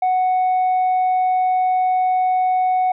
sine tone with tanh clipping, 740 Hz, F#5, in tune, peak -15 dBFS, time 0.02-2.92 s, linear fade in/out 5 ms, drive 1 dB, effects none

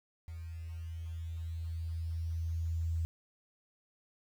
sine tone with level ramp, 82.41 Hz, E2, in tune, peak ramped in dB -41 to -30 dBFS, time 0.28-3.05 s, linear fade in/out 0 ms, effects 10-bit

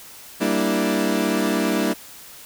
30% pulse chord, E half-diminished seventh, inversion first, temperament equal, 196 / 233.1 / 293.7 / 329.6 Hz, G3 / Bb3 / D4 / E4, 0 / 0 / 0 / 0 cents, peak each -22 dBFS, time 0.4-1.94 s, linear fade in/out 20 ms, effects white hiss -42 dBFS RMS until 2.45 s

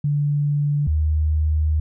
sine tone pair in turn, 145.6 / 77.13 Hz, D3 / D#2, -15 / -15 cents, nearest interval major seventh, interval 1100 cents, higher first, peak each -17 / -16 dBFS, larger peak second, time 0.04-0.87 / 0.87-1.8 s, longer second, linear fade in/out 5 ms, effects none

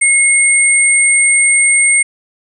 sine tone pair together, 2170 / 8680 Hz, C#7 / C#9, -37 / -37 cents, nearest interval 2 octaves, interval 2400 cents, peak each -10 dBFS, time 0.01-2.03 s, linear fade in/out 10 ms, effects none

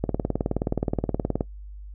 click train, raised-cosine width 2 ms, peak -10 dBFS, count 27, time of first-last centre 0.04-1.408 s, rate 19 Hz, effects noise-tail reverb RT60 0.1 s tail -20 dB re dry + added 50 Hz sine -37 dBFS peak until 1.94 s

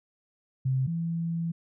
sine tone pair in turn, 131.4 / 166.97 Hz, C3 / E3, +8 / +23 cents, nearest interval major third, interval 415 cents, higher second, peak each -23 / -27 dBFS, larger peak first, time 0.65-0.87 / 0.87-1.52 s, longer second, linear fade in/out 10 ms, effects none

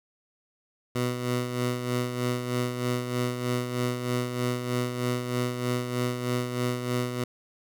15% pulse tone with tremolo, 123.47 Hz, B2, in tune, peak -18 dBFS, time 0.95-7.24 s, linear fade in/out 5 ms, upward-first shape sine, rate 3.2 Hz, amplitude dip 55%, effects none

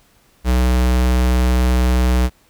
square tone, 62.3 Hz, B1, 16 cents sharp, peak -13 dBFS, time 0.44-2.3 s, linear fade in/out 50 ms, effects pink hiss -55 dBFS RMS until 2.49 s

